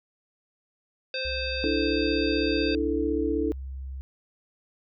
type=harmonic tone; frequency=522 Hz; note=C5; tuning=4 cents flat; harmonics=1 / 3 / 5 / 7 / 9; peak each=-33 / -37 / -33 / -36 / -35 dBFS; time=1.14-2.75 s; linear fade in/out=2 ms
type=tone with pitch glide; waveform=sine; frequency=65.41 to 66.48 Hz; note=C2 to C2; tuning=0 to +28 cents; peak=-33 dBFS; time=1.25-4.01 s; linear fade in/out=0 ms; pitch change=+28 cents; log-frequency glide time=1.57-2.35 s
type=chord; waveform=sine; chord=D suspended second; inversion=none; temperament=equal; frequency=293.7 / 329.6 / 440 Hz; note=D4 / E4 / A4; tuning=0 / 0 / 0 cents; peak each=-28 dBFS; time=1.64-3.52 s; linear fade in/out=0 ms
effects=none